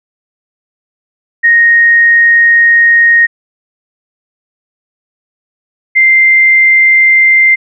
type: tone pair in turn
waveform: sine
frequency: 1864.7 / 2089 Hz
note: A#6 / C7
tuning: 0 / -3 cents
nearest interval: major second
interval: 197 cents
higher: second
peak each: -3 dBFS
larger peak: neither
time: 1.43-3.27 / 5.95-7.56 s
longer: first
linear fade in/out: 20 ms
effects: none